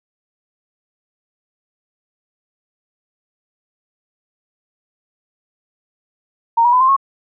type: tone with pitch steps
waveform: sine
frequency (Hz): 925 / 964.3 / 1005.2 / 1047.9 / 1092.4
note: A#5 / B5 / B5 / C6 / C#6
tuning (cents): -14 / -42 / +30 / +2 / -26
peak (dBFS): -9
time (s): 6.57-6.965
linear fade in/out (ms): 10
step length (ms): 79
effects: none